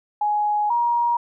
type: tone pair in turn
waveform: sine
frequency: 836 / 948.6 Hz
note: G#5 / A#5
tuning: +11 / +30 cents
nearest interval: major second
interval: 219 cents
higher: second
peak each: -18 / -17 dBFS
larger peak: second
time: 0.21-0.7 / 0.7-1.17 s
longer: first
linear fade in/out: 5 ms
effects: none